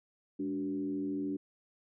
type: tone with frequency modulation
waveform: sine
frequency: 289.1 Hz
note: D4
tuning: 27 cents flat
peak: -32 dBFS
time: 0.39-1.37 s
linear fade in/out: 10 ms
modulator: 86.5 Hz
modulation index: 0.74
effects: none

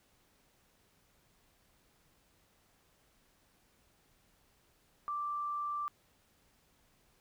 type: tone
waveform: sine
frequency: 1174.7 Hz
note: D6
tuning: in tune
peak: -34 dBFS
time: 5.08-5.88 s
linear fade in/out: 0 ms
effects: pink hiss -70 dBFS RMS until 7.2 s

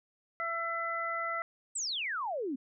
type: harmonic tone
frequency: 670 Hz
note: E5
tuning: 28 cents sharp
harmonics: 1 / 2 / 3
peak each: -39 / -34 / -37 dBFS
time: 0.4-1.42 s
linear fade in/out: 0 ms
type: exponential sweep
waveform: sine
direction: down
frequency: 8410 to 246.9 Hz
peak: -32 dBFS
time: 1.75-2.56 s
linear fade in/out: 10 ms
effects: none

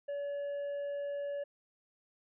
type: tone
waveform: triangle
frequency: 570 Hz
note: C#5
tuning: 48 cents sharp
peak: -33 dBFS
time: 0.08-1.44 s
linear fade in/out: 10 ms
effects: resampled to 8000 Hz

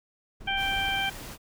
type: noise with tremolo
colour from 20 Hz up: brown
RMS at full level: -40 dBFS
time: 0.4-1 s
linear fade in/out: 10 ms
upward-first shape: triangle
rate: 19 Hz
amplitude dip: 35%
type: harmonic tone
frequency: 784 Hz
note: G5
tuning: in tune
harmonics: 1 / 2 / 3 / 4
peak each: -31 / -31 / -31 / -31 dBFS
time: 0.47-1.1 s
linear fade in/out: 10 ms
type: noise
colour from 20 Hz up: pink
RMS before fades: -41 dBFS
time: 0.56-1.38 s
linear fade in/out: 50 ms
effects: none

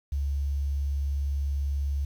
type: tone with quantisation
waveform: sine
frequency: 70.2 Hz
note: C#2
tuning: 22 cents sharp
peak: -25 dBFS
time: 0.12-2.05 s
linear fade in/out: 5 ms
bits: 9
effects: none

